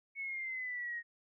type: exponential sweep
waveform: sine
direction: down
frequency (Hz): 2217 to 1864.7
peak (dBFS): -37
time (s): 0.15-1.03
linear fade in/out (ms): 50
effects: none